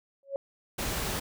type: tone with exponential growth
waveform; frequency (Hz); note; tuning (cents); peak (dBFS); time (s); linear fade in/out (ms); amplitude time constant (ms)
sine; 552; C#5; -7; -25; 0.23-0.36; 1; 27
type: noise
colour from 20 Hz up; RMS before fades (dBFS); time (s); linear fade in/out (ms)
pink; -32; 0.78-1.2; 10
effects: none